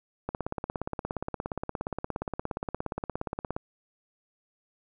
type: click train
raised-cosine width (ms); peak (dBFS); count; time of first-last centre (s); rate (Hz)
1; -17; 57; 0.29-3.565; 17.1
effects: none